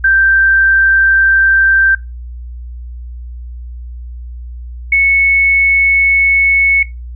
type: tone pair in turn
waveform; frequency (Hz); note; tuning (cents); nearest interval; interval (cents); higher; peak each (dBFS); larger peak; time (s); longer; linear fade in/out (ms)
sine; 1568 / 2206; G6 / C#7; 0 / -9; tritone; 591; second; -6; neither; 0.04-1.95 / 4.92-6.83; neither; 5
effects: noise-tail reverb RT60 0.2 s tail -18 dB re dry + added 60 Hz sine -24 dBFS peak until 7.15 s